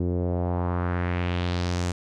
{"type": "tone with low-pass filter sweep", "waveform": "sawtooth", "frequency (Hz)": 88.4, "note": "F2", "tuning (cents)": 22, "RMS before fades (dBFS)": -26, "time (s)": [0, 1.92], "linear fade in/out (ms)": 5, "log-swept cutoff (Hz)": [350, 7800], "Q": 2, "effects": []}